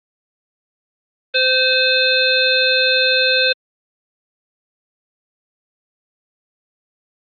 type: harmonic tone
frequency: 516 Hz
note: C5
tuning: 24 cents flat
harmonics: 1 / 3 / 5 / 7 / 8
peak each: -19 / -19 / -19 / -19 / -19 dBFS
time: 1.34-3.53 s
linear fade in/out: 10 ms
effects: Opus 24 kbps